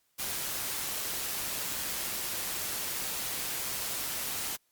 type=noise with amplitude modulation; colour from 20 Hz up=white; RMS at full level=-33 dBFS; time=0.18-4.57 s; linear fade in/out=20 ms; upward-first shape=sine; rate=133 Hz; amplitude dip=30%; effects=white hiss -73 dBFS RMS until 4.71 s + Opus 48 kbps